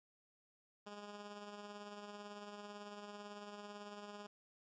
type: tone with tremolo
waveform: 10% pulse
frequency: 205.9 Hz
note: G#3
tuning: 15 cents flat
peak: -39 dBFS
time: 0.86-4.27 s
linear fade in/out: 10 ms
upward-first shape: triangle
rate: 18 Hz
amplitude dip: 45%
effects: resampled to 16000 Hz